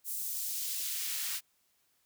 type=noise with high-pass filter sweep; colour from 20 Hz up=white; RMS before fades=-36 dBFS; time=0.04-1.41 s; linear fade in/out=50 ms; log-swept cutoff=9300 to 1500 Hz; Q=0.77; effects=white hiss -73 dBFS RMS until 2.05 s